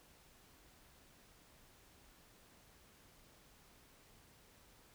silence, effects pink hiss -65 dBFS RMS until 4.94 s

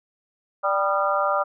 harmonic tone with a mistuned harmonic, 196 Hz, G3, in tune, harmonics 3 / 4 / 5 / 6 / 7, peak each -24 / -27 / -29 / -24 / -27 dBFS, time 0.63-1.44 s, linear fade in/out 20 ms, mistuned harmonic 6, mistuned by +54 cents, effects none

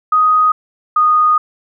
sine tone pair in turn, 1249 / 1235.4 Hz, D#6 / D#6, +6 / -13 cents, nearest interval unison, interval 19 cents, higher first, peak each -8 dBFS, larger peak neither, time 0.12-0.52 / 0.96-1.38 s, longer second, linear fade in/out 5 ms, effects none

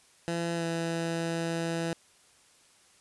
15% pulse tone with pitch glide, 169.1 to 166.39 Hz, E3 to E3, +44 to +16 cents, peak -23 dBFS, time 0.28-1.93 s, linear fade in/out 0 ms, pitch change -28 cents, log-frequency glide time 0.55-0.64 s, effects white hiss -61 dBFS RMS until 3 s + resampled to 24000 Hz

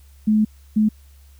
sine tone bursts at uneven times, 214.6 Hz, A3, 43 cents flat, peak -13 dBFS, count 2, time 0.27-0.45 / 0.76-0.89 s, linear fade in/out 10 ms, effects added 69 Hz sine -45 dBFS peak until 1.39 s + white hiss -58 dBFS RMS until 1.39 s

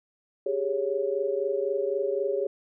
sine tone cluster, 392.8 / 416.7 / 555 Hz, G4 / G#4 / C#5, +4 / +6 / +2 cents, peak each -29 dBFS, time 0.46-2.47 s, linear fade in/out 5 ms, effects none

